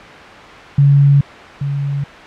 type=tone pair in turn; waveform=sine; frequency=141 / 141 Hz; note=C#3 / C#3; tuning=+30 / +30 cents; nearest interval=unison; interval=0 cents; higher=neither; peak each=-6 / -16 dBFS; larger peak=first; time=0.78-1.21 / 1.61-2.04 s; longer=neither; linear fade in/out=5 ms; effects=white hiss -33 dBFS RMS until 2.26 s + low-pass 2000 Hz 12 dB/octave